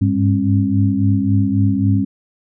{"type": "tone cluster", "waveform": "sine", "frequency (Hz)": [100.5, 104.2, 200.9, 270.3], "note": ["G2", "G#2", "G3", "C#4"], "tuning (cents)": [44, 6, 43, -44], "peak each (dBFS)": -18, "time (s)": [0.01, 2.05], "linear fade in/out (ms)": 10, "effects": []}